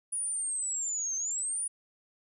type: linear two-way sweep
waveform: sine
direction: down then up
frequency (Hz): 9790 to 6220 to 9790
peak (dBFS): -30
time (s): 0.12-1.68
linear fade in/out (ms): 10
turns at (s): 1.16
effects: none